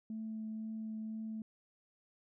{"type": "tone with vibrato", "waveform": "sine", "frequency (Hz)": 219.5, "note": "A3", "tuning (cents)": -4, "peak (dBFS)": -38, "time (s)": [0.1, 1.42], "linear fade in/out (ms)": 2, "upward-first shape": "triangle", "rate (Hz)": 2, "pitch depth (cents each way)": 10, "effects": ["tanh soft clip ceiling -34 dBFS"]}